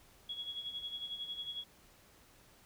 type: tone with tremolo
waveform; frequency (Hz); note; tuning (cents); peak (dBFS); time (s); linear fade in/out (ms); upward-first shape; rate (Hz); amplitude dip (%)
sine; 3341; G#7; +10; -37; 0.29-1.64; 5; sine; 11; 65
effects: pink hiss -63 dBFS RMS until 2.65 s